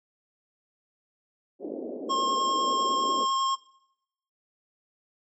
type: band-pass noise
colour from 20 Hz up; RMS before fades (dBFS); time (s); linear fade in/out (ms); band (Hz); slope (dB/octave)
white; -35; 1.59-3.27; 50; 230 to 570; 48
type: tone with vibrato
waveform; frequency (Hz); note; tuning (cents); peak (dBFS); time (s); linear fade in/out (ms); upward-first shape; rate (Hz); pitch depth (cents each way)
square; 1073; C6; +43; -24; 2.09-3.56; 20; sine; 10; 10
effects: noise-tail reverb RT60 0.8 s tail -21 dB re dry + MP3 32 kbps